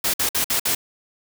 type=noise bursts; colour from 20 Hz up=white; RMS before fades=-21 dBFS; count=5; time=0.04-0.75 s; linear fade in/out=5 ms; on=98 ms; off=55 ms; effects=none